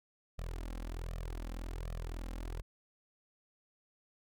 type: tone with flanger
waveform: sawtooth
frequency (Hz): 41.73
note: E1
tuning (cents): +22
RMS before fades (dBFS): -41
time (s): 0.38-2.62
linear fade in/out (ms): 10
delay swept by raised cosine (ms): 1.6 to 3.8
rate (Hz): 1.3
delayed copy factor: +1
effects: none